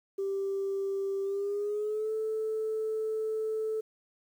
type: tone with pitch glide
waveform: sine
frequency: 392 to 437.5 Hz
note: G4 to A4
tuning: 0 to -10 cents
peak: -28 dBFS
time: 0.18-3.81 s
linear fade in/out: 10 ms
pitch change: +190 cents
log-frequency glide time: 1.24-2.12 s
effects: tanh soft clip ceiling -25 dBFS + 10-bit